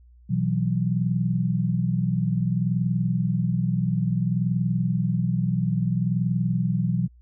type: chord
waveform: sine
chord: B suspended fourth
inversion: none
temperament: just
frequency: 123.47 / 164.63 / 185.21 Hz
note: B2 / E3 / F#3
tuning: 0 / -2 / +2 cents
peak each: -25 dBFS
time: 0.29-7.08 s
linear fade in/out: 20 ms
effects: added 60 Hz sine -49 dBFS peak until 7.21 s